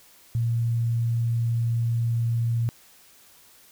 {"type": "tone", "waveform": "sine", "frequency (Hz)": 116.54, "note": "A#2", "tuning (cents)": 0, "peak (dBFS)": -21, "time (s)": [0.35, 2.69], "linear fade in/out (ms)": 0, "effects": ["white hiss -54 dBFS RMS until 3.71 s"]}